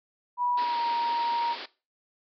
sine tone with pitch glide, 976 to 939.5 Hz, B5 to A#5, -21 to +13 cents, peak -24 dBFS, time 0.37-1.56 s, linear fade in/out 50 ms, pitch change -66 cents, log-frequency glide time 0.58-0.8 s
white band-pass noise, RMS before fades -39 dBFS, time 0.57-1.66 s, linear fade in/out 10 ms, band 230 to 4900 Hz, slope 96 dB/octave
effects noise-tail reverb RT60 0.3 s tail -19 dB re dry + MP3 96 kbps

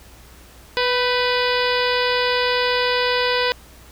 harmonic tone with a mistuned harmonic, 493.9 Hz, B4, in tune, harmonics 1 / 2 / 3 / 4 / 5 / 6 / 7 / 8 / 9 / 10, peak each -21 / -24 / -26 / -27 / -28 / -29 / -29 / -30 / -31 / -31 dBFS, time 0.77-3.52 s, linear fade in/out 0 ms, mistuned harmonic 3, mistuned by +41 cents, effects added 60 Hz sine -46 dBFS peak until 3.91 s + pink hiss -47 dBFS RMS until 3.91 s

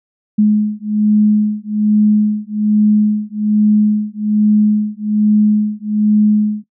sine beating tone pair, 210.5 / 211.7 Hz, G#3 / G#3, +24 / +33 cents, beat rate 1.2 Hz, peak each -13 dBFS, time 0.38-6.64 s, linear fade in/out 10 ms, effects noise-tail reverb RT60 0.1 s tail -19 dB re dry

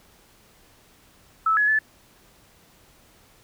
sine tone with pitch steps, 1308 / 1693 / 1739 Hz, E6 / G#6 / A6, -14 / +33 / -21 cents, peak -17 dBFS, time 1.46-1.79 s, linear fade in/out 5 ms, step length 110 ms, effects pink hiss -56 dBFS RMS until 3.43 s

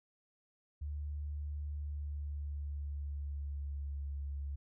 sine tone with pitch glide, 73.5 to 70.51 Hz, D2 to C#2, +2 to +30 cents, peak -37 dBFS, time 0.81-4.56 s, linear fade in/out 10 ms, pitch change -72 cents, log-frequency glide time 1.67-4.1 s, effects none

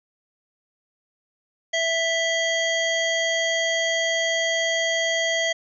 harmonic tone with a mistuned harmonic, 659.3 Hz, E5, in tune, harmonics 1 / 3 / 5 / 7 / 9 / 10, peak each -25 / -24 / -27 / -37 / -39 / -32 dBFS, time 1.73-5.53 s, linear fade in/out 10 ms, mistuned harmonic 5, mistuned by -32 cents, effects none

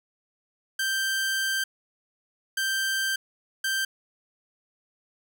sawtooth tone bursts at uneven times, 1568 Hz, G6, in tune, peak -21 dBFS, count 3, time 0.79-1.64 / 2.57-3.16 / 3.64-3.85 s, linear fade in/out 5 ms, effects none

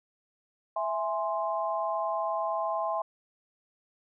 sine chord, E augmented, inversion none, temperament equal, 659.3 / 830.6 / 1046.5 Hz, E5 / G#5 / B#5, 0 / 0 / 0 cents, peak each -31 / -33 / -32 dBFS, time 0.76-3.02 s, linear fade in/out 5 ms, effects none

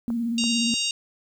sine tone with vibrato, 233.1 Hz, A#3, in tune, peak -23 dBFS, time 0.08-0.74 s, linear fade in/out 0 ms, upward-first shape square, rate 17 Hz, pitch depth 36 cents each way
clicks, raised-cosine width 1 ms, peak -24 dBFS, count 2, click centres 0.103 / 0.439 s
harmonic tone, 932.3 Hz, A#5, in tune, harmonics 3 / 4 / 5 / 6 / 7 / 8 / 9, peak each -27 / -29 / -31 / -33 / -34 / -35 / -36 dBFS, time 0.38-0.91 s, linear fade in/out 2 ms
effects 9-bit

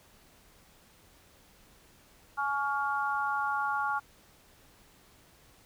harmonic tone, 280.8 Hz, C#4, 22 cents sharp, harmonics 3 / 4 / 5, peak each -32 / -33 / -32 dBFS, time 2.37-4 s, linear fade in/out 20 ms, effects pink hiss -60 dBFS RMS until 5.65 s

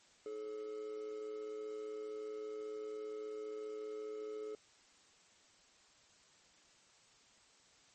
triangle tone with amplitude modulation, 428.4 Hz, A4, 46 cents flat, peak -37 dBFS, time 0.26-4.55 s, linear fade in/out 2 ms, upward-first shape sine, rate 115 Hz, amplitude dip 55%, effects white hiss -66 dBFS RMS until 7.94 s + MP3 32 kbps

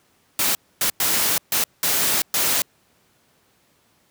white noise bursts at uneven times, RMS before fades -20 dBFS, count 6, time 0.39-0.55 / 0.81-0.9 / 1-1.38 / 1.52-1.64 / 1.83-2.22 / 2.34-2.62 s, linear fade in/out 2 ms, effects pink hiss -61 dBFS RMS until 4.1 s + high-pass 100 Hz 12 dB/octave

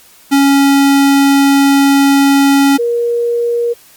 square / sine tone pair in turn, 277.8 / 473.1 Hz, C#4 / A#4, +4 / +26 cents, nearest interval major sixth, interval 922 cents, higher second, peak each -7 / -11 dBFS, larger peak first, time 0.31-2.78 / 2.78-3.74 s, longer first, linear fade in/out 20 ms, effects white hiss -43 dBFS RMS until 3.96 s + Opus 48 kbps

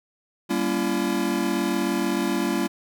square chord, G diminished seventh, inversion none, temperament just, 196 / 235.2 / 282.2 / 338.7 Hz, G3 / Bb3 / Db4 / Fb4, 0 / +16 / +31 / +47 cents, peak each -29 / -29 / -29 / -27 dBFS, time 0.49-2.68 s, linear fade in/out 20 ms, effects none

